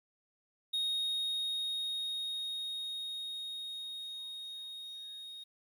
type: tone with level ramp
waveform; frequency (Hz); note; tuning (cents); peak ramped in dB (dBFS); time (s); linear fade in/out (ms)
triangle; 3732; A#7; +1; -29 to -43; 0.73-5.44; 10
effects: 11-bit